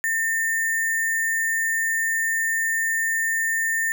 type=tone with sample-and-hold; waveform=sine; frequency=1812 Hz; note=A#6; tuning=50 cents flat; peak=-20 dBFS; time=0.04-3.92 s; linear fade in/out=0 ms; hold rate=8820 Hz; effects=none